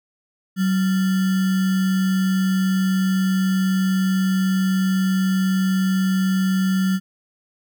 sine tone with sample-and-hold, 188.9 Hz, F#3, 36 cents sharp, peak -16 dBFS, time 0.56-7 s, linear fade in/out 50 ms, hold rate 1575 Hz, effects none

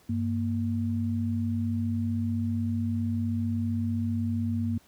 sine tone pair together, 97.5 / 233.1 Hz, G2 / A#3, -9 / 0 cents, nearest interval octave + minor third, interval 1509 cents, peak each -28 dBFS, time 0.09-4.78 s, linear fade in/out 5 ms, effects pink hiss -60 dBFS RMS until 4.87 s + high-pass 60 Hz 12 dB/octave

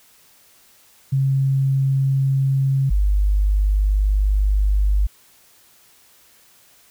sine tone pair in turn, 135.4 / 50.22 Hz, C#3 / G1, -40 / +43 cents, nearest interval octave + perfect fourth, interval 1717 cents, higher first, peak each -15 / -14 dBFS, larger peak second, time 1.12-2.9 / 2.9-5.07 s, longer second, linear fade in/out 10 ms, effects white hiss -53 dBFS RMS until 6.9 s

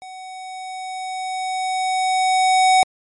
square tone with level ramp, 750 Hz, F#5, 23 cents sharp, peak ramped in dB -35 to -11 dBFS, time 0.02-2.83 s, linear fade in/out 0 ms, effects MP3 48 kbps

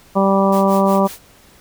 harmonic tone, 195.2 Hz, G3, 7 cents flat, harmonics 1 / 2 / 3 / 4 / 5 / 6, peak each -15 / -20 / -17 / -22 / -20 / -22 dBFS, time 0.15-1.08 s, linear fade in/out 20 ms
white noise with tremolo, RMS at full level -33 dBFS, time 0.52-1.19 s, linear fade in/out 5 ms, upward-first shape sine, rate 5.5 Hz, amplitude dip 95%
effects pink hiss -48 dBFS RMS until 1.6 s

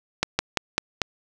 slowing click train, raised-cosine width 0.2 ms, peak -3 dBFS, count 5, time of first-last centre 0.23-1.017 s, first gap 160 ms, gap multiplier 1.14, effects none

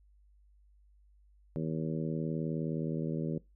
harmonic tone, 79.4 Hz, D#2, 36 cents sharp, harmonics 2 / 3 / 4 / 5 / 6 / 7, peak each -34 / -38 / -40 / -42 / -44 / -45 dBFS, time 1.56-3.38 s, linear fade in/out 0 ms, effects noise-tail reverb RT60 0.2 s tail -21 dB re dry + added 50 Hz sine -60 dBFS peak until 3.55 s

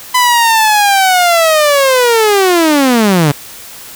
sawtooth linear sweep, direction down, 1008 to 137.3 Hz, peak -3 dBFS, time 0.14-3.32 s, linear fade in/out 10 ms, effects white hiss -31 dBFS RMS until 3.95 s

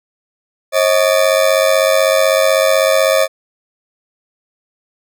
40% pulse ring-modulated tone, 587.3 Hz, D5, in tune, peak -6 dBFS, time 0.72-3.28 s, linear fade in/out 50 ms, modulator 48 Hz, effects none

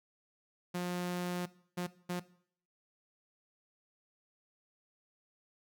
sawtooth tone bursts at uneven times, 177.9 Hz, F3, 32 cents sharp, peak -30 dBFS, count 3, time 0.74-1.46 / 1.77-1.87 / 2.09-2.2 s, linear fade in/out 10 ms, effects noise-tail reverb RT60 0.6 s tail -19 dB re dry

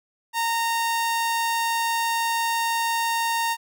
sawtooth tone, 922 Hz, A#5, 19 cents flat, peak -18 dBFS, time 0.33-3.57 s, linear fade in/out 50 ms, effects none

